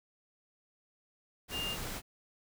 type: tone in noise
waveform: sine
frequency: 2808 Hz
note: F7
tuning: 9 cents sharp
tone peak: -35 dBFS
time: 1.51-1.77 s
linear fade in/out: 50 ms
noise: pink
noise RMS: -40 dBFS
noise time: 1.48-2.02 s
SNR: +2 dB
effects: none